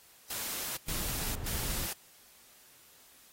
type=noise bursts; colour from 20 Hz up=white; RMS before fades=-37 dBFS; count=3; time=0.3-1.93 s; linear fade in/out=5 ms; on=470 ms; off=110 ms
type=noise; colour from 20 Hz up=brown; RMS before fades=-38 dBFS; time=0.88-1.86 s; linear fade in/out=5 ms
effects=white hiss -59 dBFS RMS until 3.32 s + AAC 48 kbps